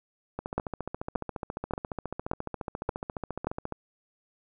two click trains, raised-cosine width 1 ms, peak -19 / -13 dBFS, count 49 / 6, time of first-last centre 0.39-3.723 / 0.58-3.47 s, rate 14.4 / 1.73 Hz, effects none

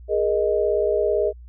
sine chord, Ab suspended second, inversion none, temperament equal with one note detuned, 415.3 / 473.2 / 622.3 Hz, Ab4 / Bb4 / Eb5, 0 / +26 / 0 cents, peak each -21 / -24 / -22 dBFS, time 0.08-1.33 s, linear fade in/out 50 ms, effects added 60 Hz sine -39 dBFS peak until 1.48 s

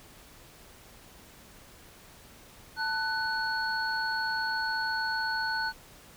sine tone cluster, 887 / 1492 / 4368 Hz, A5 / F#6 / C#8, +14 / +14 / -26 cents, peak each -33 / -30 / -36 dBFS, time 2.76-5.73 s, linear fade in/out 50 ms, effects pink hiss -53 dBFS RMS until 6.16 s

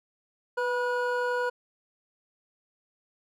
triangle tone cluster, 494.5 / 974 / 1452 Hz, B4 / B5 / F#6, +2 / -24 / -33 cents, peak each -26 / -30 / -30 dBFS, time 0.57-1.5 s, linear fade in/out 10 ms, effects none

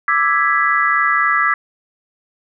sine chord, E dominant seventh, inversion third, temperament equal, 1174.7 / 1318.5 / 1661.2 / 1975.5 Hz, D6 / E6 / G#6 / B6, 0 / 0 / 0 / 0 cents, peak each -18 dBFS, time 0.08-1.54 s, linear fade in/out 2 ms, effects none

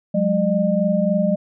sine tone cluster, 182.5 / 206 / 607 Hz, F#3 / G#3 / D#5, -24 / -14 / -43 cents, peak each -20 dBFS, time 0.14-1.36 s, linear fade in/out 10 ms, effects none

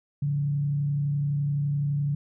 sine tone with frequency modulation, 143.7 Hz, D3, 37 cents flat, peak -23 dBFS, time 0.22-2.15 s, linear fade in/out 5 ms, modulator 31.8 Hz, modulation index 0.31, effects none

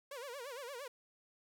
sawtooth tone with vibrato, 520 Hz, C5, 11 cents flat, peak -40 dBFS, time 0.11-0.88 s, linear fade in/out 5 ms, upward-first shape sine, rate 8.7 Hz, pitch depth 190 cents each way, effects none

